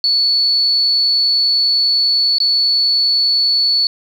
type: tone with dropouts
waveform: sine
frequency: 4435 Hz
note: C#8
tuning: in tune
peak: -11 dBFS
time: 0.04-3.87 s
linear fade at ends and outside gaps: 1 ms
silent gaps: 2.384-2.402 s
effects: 7-bit